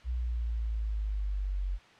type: exponential sweep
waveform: sine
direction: down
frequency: 61.74 to 45.69 Hz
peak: -29 dBFS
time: 0.04-1.79 s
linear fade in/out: 50 ms
effects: white hiss -56 dBFS RMS until 1.99 s + low-pass 3000 Hz 12 dB/octave